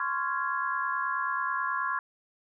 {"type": "chord", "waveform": "sine", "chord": "Db major seventh", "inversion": "third", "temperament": "just", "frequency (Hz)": [1039.4, 1108.7, 1385.9, 1663.1], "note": ["C6", "Db6", "F6", "Ab6"], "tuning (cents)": [-12, 0, -14, 2], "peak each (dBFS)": [-32, -33, -34, -33], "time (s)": [0, 1.99], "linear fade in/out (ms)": 2, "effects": []}